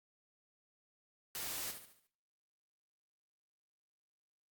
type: noise with echo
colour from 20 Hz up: white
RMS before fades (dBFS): -42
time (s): 1.35-1.71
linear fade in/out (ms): 0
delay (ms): 72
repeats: 5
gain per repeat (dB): -7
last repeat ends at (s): 2.07
effects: noise-tail reverb RT60 0.6 s tail -22 dB re dry + Opus 48 kbps